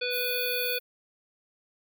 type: harmonic tone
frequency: 493.9 Hz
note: B4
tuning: in tune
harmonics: 1 / 3 / 5 / 7 / 9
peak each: -32 / -37 / -32 / -36 / -36 dBFS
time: 0.01-0.79 s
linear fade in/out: 10 ms
type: high-pass noise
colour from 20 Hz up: pink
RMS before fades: -35 dBFS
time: 0.1-0.8 s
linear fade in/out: 50 ms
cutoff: 11000 Hz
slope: 96 dB/octave
effects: none

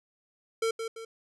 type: tone with echo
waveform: square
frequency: 451.9 Hz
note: A4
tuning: 46 cents sharp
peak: -26 dBFS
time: 0.62-0.71 s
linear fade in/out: 5 ms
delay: 170 ms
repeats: 2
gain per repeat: -7 dB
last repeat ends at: 1.05 s
effects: resampled to 24000 Hz

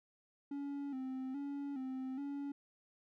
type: tone with vibrato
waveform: triangle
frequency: 271.6 Hz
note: C#4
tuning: 35 cents flat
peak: -37 dBFS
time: 0.51-2.52 s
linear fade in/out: 5 ms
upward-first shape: square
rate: 1.2 Hz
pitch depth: 68 cents each way
effects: none

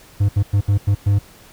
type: tone bursts at uneven times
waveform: triangle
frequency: 100.7 Hz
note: G2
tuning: 47 cents sharp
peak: -10 dBFS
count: 6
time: 0.2-0.29 / 0.36-0.43 / 0.53-0.61 / 0.68-0.78 / 0.87-0.95 / 1.06-1.19 s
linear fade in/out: 10 ms
effects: pink hiss -46 dBFS RMS until 1.52 s

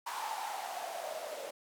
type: noise with band-pass filter sweep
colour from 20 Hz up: blue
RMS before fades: -40 dBFS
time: 0.06-1.51 s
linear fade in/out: 10 ms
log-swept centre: 950 to 550 Hz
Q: 8.1
effects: none

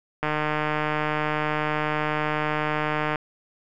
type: click train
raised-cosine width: 0.5 ms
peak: -10 dBFS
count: 446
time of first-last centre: 0.23-3.158 s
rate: 152 Hz
effects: none

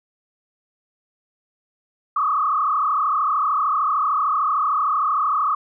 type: tone with frequency modulation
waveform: sine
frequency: 1191 Hz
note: D6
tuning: 24 cents sharp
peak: -17 dBFS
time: 2.16-5.55 s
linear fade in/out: 5 ms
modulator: 33.2 Hz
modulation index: 2.7
effects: none

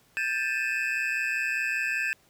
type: tone cluster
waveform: triangle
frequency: 1589 / 1756 / 2504 / 2629 Hz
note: G6 / A6 / D#7 / E7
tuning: +23 / -4 / +10 / -5 cents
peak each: -30 dBFS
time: 0.17-2.13 s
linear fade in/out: 0 ms
effects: pink hiss -62 dBFS RMS until 2.29 s + high-pass 60 Hz 12 dB/octave

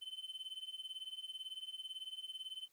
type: tone with tremolo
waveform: triangle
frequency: 3063 Hz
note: G7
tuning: 41 cents flat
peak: -39 dBFS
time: 0.01-2.68 s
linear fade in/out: 20 ms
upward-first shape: triangle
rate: 18 Hz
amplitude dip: 95%
effects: white hiss -75 dBFS RMS until 2.72 s

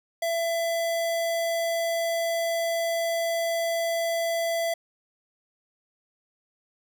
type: tone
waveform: square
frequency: 669 Hz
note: E5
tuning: 25 cents sharp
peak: -25 dBFS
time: 0.22-4.74 s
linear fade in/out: 5 ms
effects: none

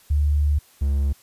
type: tone pair in turn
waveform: sine / triangle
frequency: 73.42 / 70.01 Hz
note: D2 / C#2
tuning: 0 / +18 cents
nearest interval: minor second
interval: 82 cents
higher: first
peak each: -16 dBFS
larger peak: neither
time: 0.1-0.59 / 0.81-1.13 s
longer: first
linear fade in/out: 10 ms
effects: white hiss -54 dBFS RMS until 1.22 s + resampled to 32000 Hz

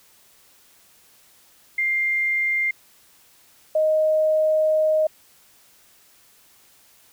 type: tone pair in turn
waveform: sine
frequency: 2100 / 623.2 Hz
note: C7 / D#5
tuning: +6 / +3 cents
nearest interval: octave + major sixth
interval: 2103 cents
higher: first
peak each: -19 / -16 dBFS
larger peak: second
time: 1.78-2.71 / 3.75-5.07 s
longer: second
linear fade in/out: 5 ms
effects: white hiss -55 dBFS RMS until 7.12 s

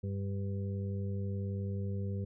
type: harmonic tone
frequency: 98.7 Hz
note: G2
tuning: 12 cents sharp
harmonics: 1 / 2 / 4 / 5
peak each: -34 / -40 / -46 / -48 dBFS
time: 0.03-2.25 s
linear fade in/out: 10 ms
effects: none

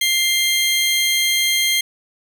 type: tone pair together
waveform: sawtooth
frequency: 2093 / 3218 Hz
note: C7 / G7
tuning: 0 / +45 cents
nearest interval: perfect fifth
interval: 745 cents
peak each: -15 dBFS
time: 0.01-1.81 s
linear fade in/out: 5 ms
effects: none

